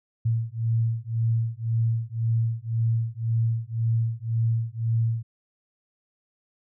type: beating tone pair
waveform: sine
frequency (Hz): 113.3 / 115.2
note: A#2 / A#2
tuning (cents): -49 / -20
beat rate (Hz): 1.9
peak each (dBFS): -25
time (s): 0.25-5.23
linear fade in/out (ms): 10
effects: none